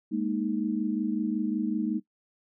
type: chord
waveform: sine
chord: Ab suspended second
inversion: none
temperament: equal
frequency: 207.7 / 233.1 / 311.1 Hz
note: Ab3 / Bb3 / Eb4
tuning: 0 / 0 / 0 cents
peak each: -30 dBFS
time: 0.11-2 s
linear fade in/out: 20 ms
effects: noise-tail reverb RT60 0.1 s tail -18 dB re dry